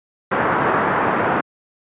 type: low-pass noise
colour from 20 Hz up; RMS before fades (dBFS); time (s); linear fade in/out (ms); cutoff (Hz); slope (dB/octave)
white; -18; 0.31-1.41; 10; 1500; 24
effects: high-pass 150 Hz 12 dB/octave + resampled to 8000 Hz